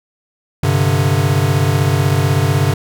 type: chord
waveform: square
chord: G suspended fourth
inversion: none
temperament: equal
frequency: 98 / 130.81 / 146.83 Hz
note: G2 / C3 / D3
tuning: 0 / 0 / 0 cents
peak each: -17 dBFS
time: 0.63-2.74 s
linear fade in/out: 5 ms
effects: none